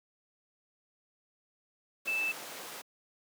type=tone in noise; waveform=sine; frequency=2637 Hz; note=E7; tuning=in tune; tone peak=-29 dBFS; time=2.07-2.32 s; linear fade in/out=10 ms; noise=pink; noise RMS=-42 dBFS; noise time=2.05-2.82 s; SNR=+10 dB; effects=high-pass 400 Hz 12 dB/octave